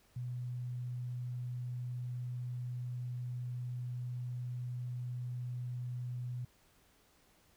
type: tone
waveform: sine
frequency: 123.47 Hz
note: B2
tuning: in tune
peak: -37 dBFS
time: 0.16-6.45 s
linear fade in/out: 5 ms
effects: pink hiss -68 dBFS RMS until 7.56 s